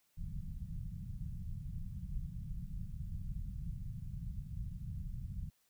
pink low-pass noise, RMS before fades -42 dBFS, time 0.17-5.5 s, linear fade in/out 10 ms, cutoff 180 Hz, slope 48 dB/octave, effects white hiss -75 dBFS RMS until 5.69 s

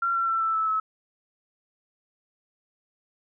sine tone with pitch steps, 1372 / 1356.2 / 1340.7 / 1325.3 / 1310 / 1295 Hz, F6 / E6 / E6 / E6 / E6 / E6, -31 / +49 / +29 / +9 / -11 / -31 cents, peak -22 dBFS, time 0.02-0.8 s, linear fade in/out 5 ms, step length 130 ms, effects none

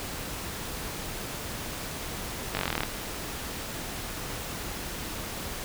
slowing click train, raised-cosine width 0.3 ms, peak -11 dBFS, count 13, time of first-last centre 2.55-2.834 s, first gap 20 ms, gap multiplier 1.03, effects pink hiss -36 dBFS RMS until 5.64 s

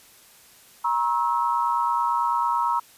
sine tone cluster, 950 / 1079 / 1303 Hz, A#5 / C#6 / E6, +33 / -47 / -20 cents, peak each -22 / -27 / -27 dBFS, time 0.84-2.8 s, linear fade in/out 10 ms, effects white hiss -52 dBFS RMS until 2.97 s + resampled to 32000 Hz

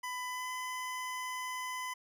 25% pulse tone with pitch glide, 1000 to 1010.5 Hz, B5 to B5, +21 to +39 cents, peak -33 dBFS, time 0.03-1.94 s, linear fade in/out 10 ms, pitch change +18 cents, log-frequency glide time 0.29-0.5 s, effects none

